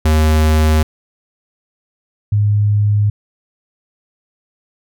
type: tone pair in turn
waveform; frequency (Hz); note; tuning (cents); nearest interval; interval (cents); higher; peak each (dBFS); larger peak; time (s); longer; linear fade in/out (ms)
square / sine; 77.78 / 103.82; D#2 / G#2; 0 / 0; perfect fourth; 500; second; -10; neither; 0.05-0.83 / 2.32-3.1; neither; 5
effects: none